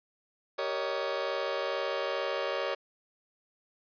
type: chord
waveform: sawtooth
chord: Eb dominant seventh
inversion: first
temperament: just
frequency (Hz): 388.9 / 466.7 / 560 / 622.3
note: G4 / Bb4 / Db5 / Eb5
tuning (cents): -14 / +2 / +18 / 0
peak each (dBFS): -34 / -33 / -29 / -33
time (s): 0.58-2.75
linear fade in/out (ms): 10
effects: resampled to 11025 Hz